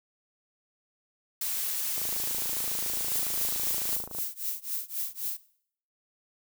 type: noise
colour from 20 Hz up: blue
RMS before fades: -31 dBFS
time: 1.41-3.96 s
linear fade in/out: 5 ms
type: click train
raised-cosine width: 1 ms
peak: -28 dBFS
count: 61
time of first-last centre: 1.98-4.186 s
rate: 27.2 Hz
type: noise with tremolo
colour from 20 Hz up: violet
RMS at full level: -30 dBFS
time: 3.1-5.37 s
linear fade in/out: 5 ms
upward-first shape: triangle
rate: 3.8 Hz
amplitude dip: 100%
effects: noise-tail reverb RT60 0.6 s tail -19 dB re dry